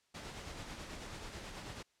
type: noise with tremolo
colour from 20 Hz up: pink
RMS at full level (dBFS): -45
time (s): 0.14-1.83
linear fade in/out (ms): 10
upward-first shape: sine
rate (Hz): 9.2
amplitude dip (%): 35
effects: white hiss -75 dBFS RMS until 2 s + low-pass 7000 Hz 12 dB/octave